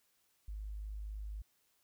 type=tone; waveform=sine; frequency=51.91 Hz; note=G#1; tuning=in tune; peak=-40 dBFS; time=0.48-1.42 s; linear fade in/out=5 ms; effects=white hiss -75 dBFS RMS until 1.83 s